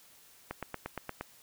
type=click train; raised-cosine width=0.5 ms; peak=-21 dBFS; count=7; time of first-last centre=0.51-1.21 s; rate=8.57 Hz; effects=white hiss -59 dBFS RMS until 1.42 s